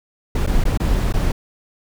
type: noise with dropouts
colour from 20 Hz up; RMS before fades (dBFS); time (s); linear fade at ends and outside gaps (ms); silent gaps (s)
brown; -17; 0.35-1.32; 5; 0.465-0.472 / 0.64-0.652 / 0.775-0.799 / 1.126-1.138
effects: none